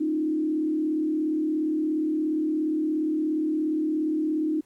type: tone with frequency modulation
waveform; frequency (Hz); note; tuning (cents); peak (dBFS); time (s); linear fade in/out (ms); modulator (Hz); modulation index
sine; 310; D#4; -6; -22; 0-4.61; 10; 37.1; 0.63
effects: pink hiss -64 dBFS RMS until 4.65 s + MP3 64 kbps